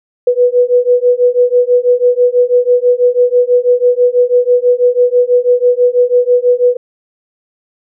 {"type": "beating tone pair", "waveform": "sine", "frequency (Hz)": [488.9, 495], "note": ["B4", "B4"], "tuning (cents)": [-18, 4], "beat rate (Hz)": 6.1, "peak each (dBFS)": -10, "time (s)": [0.27, 6.77], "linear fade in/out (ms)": 5, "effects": []}